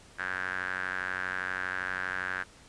sawtooth tone with band-pass filter, 92.5 Hz, F#2, in tune, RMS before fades -34 dBFS, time 0.18-2.44 s, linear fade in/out 20 ms, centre 1600 Hz, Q 7.5, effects pink hiss -55 dBFS RMS until 2.68 s + resampled to 22050 Hz

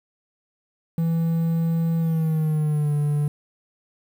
triangle tone with pitch glide, 165.2 to 147.18 Hz, E3 to D3, +4 to +4 cents, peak -17 dBFS, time 0.98-3.28 s, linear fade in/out 2 ms, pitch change -200 cents, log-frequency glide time 1.98-2.92 s, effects 8-bit

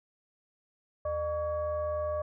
sine tone with frequency modulation, 605 Hz, D#5, 49 cents flat, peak -29 dBFS, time 1.05-2.22 s, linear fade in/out 5 ms, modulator 526 Hz, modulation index 0.66, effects none

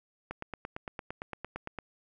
click train, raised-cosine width 0.5 ms, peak -22 dBFS, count 14, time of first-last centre 0.31-1.787 s, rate 8.8 Hz, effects none

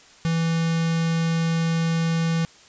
square tone with notch filter, 164.81 Hz, E3, in tune, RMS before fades -22 dBFS, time 0.25-2.45 s, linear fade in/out 0 ms, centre 650 Hz, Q 1.1, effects white hiss -50 dBFS RMS until 2.68 s + resampled to 16000 Hz

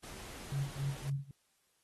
pink noise, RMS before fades -49 dBFS, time 0.03-1.1 s, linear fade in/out 5 ms
sine tone with tremolo, 138.59 Hz, C#3, in tune, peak -31 dBFS, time 0.52-1.31 s, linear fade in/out 2 ms, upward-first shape sine, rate 3.7 Hz, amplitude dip 95%
effects white hiss -75 dBFS RMS until 1.83 s + AAC 32 kbps

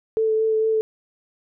sine tone with vibrato, 440 Hz, A4, in tune, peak -17 dBFS, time 0.17-0.81 s, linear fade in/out 0 ms, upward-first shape sine, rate 4.4 Hz, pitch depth 13 cents each way, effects none

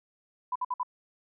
sine tone bursts, 997 Hz, B5, 16 cents sharp, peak -27 dBFS, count 4, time 0.52-0.832 s, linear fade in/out 5 ms, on 36 ms, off 56 ms, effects none

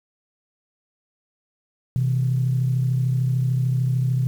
sine tone pair together, 126.6 / 160 Hz, B2 / D#3, +43 / +49 cents, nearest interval major third, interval 406 cents, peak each -18 / -26 dBFS, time 1.96-4.27 s, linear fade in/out 0 ms, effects tanh soft clip ceiling -11 dBFS + 8-bit

